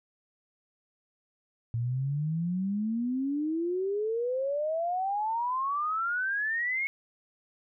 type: exponential sweep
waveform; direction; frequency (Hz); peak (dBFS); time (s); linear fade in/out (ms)
sine; up; 114 to 2200; -27; 1.74-6.87; 0
effects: none